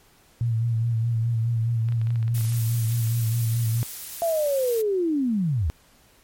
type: tone with vibrato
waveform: sine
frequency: 115.2 Hz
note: A#2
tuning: 20 cents flat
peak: -20 dBFS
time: 0.41-3.83 s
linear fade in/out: 0 ms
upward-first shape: sine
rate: 4.8 Hz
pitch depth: 46 cents each way
type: clicks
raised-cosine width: 0.3 ms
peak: -28 dBFS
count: 12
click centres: 1.887 / 1.923 / 2.015 / 2.071 / 2.105 / 2.158 / 2.228 / 2.28 / 2.38 / 2.41 / 2.45 / 2.523 s
type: noise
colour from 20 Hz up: blue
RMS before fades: -35 dBFS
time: 2.34-4.82 s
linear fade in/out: 10 ms
type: linear sweep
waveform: sine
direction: down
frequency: 686 to 65.7 Hz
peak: -20 dBFS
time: 4.22-5.7 s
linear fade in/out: 0 ms
effects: pink hiss -57 dBFS RMS until 6.23 s + MP3 64 kbps